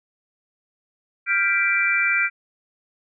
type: chord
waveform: sine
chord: G dominant seventh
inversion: third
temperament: equal with one note detuned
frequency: 1396.9 / 1578.9 / 1975.5 / 2349 Hz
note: F6 / G6 / B6 / D7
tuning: 0 / +12 / 0 / 0 cents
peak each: -24 / -25 / -25 / -20 dBFS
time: 1.26-2.3 s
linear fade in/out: 50 ms
effects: none